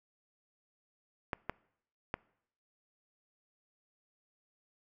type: clicks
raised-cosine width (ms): 0.5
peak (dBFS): -18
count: 3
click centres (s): 1.332 / 1.496 / 2.141
effects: noise-tail reverb RT60 0.7 s tail -24 dB re dry